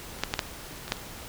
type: clicks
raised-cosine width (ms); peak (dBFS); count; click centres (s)
0.2; -26 / -7 / -8 / -7 / -19 / -7 / -26; 7; 0.189 / 0.236 / 0.339 / 0.392 / 0.88 / 0.921 / 0.968
effects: pink hiss -42 dBFS RMS until 1.28 s